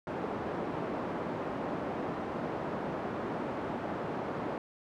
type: band-pass noise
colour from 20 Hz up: pink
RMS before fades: -36 dBFS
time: 0.07-4.58 s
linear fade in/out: 2 ms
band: 210 to 1000 Hz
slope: 12 dB/octave
effects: none